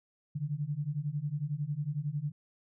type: beating tone pair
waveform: sine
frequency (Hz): 141.1 / 152.1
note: C#3 / D#3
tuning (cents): +31 / -39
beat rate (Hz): 11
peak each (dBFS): -35 / -34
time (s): 0.35-2.32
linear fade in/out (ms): 10
effects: none